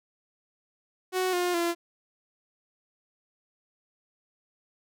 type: tone with pitch steps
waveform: sawtooth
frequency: 370.5 / 355.8 / 341.7 Hz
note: F#4 / F4 / F4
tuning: +2 / +32 / -38 cents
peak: -21 dBFS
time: 1.12-1.75 s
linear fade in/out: 50 ms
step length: 210 ms
effects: none